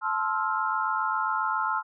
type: chord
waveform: sine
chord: F major seventh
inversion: first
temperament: just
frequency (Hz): 873.1 / 1047.7 / 1309.6 / 1396.9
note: A5 / C6 / E6 / F6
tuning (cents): -14 / +2 / -12 / 0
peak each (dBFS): -30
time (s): 0.01-1.83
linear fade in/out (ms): 50
effects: none